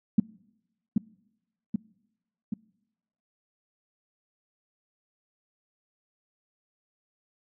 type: tone with echo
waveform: sine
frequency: 213.1 Hz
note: G#3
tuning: 45 cents sharp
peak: -14 dBFS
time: 0.18-0.2 s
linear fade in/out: 5 ms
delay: 780 ms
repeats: 3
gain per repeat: -4 dB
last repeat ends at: 2.54 s
effects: noise-tail reverb RT60 1.0 s tail -25 dB re dry